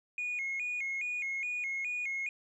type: tone with vibrato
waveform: sine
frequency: 2305 Hz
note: D7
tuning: 33 cents flat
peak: -31 dBFS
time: 0.18-2.29 s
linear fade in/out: 2 ms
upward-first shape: square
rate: 2.4 Hz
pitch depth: 110 cents each way
effects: tanh soft clip ceiling -30 dBFS